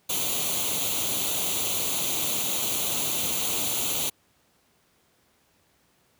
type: noise with comb filter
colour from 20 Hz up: white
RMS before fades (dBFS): -27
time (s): 0.09-4.1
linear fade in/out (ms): 10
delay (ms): 0.29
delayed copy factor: +0.75
effects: pink hiss -65 dBFS RMS until 6.19 s + high-pass 80 Hz 12 dB/octave